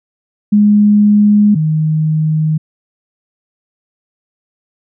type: tone pair in turn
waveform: sine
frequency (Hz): 207.7 / 155.89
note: G#3 / D#3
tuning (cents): 0 / +4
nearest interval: perfect fourth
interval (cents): 496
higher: first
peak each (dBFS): -5 / -10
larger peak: first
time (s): 0.52-1.55 / 1.55-2.58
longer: neither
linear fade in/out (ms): 10
effects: none